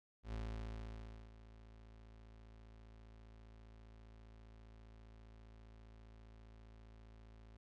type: tone with ADSR envelope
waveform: 35% pulse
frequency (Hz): 55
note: A1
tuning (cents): 0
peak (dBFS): -39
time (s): 0.23-7.57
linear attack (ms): 100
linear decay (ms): 980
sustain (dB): -16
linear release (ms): 3
effects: low-pass 5000 Hz 12 dB/octave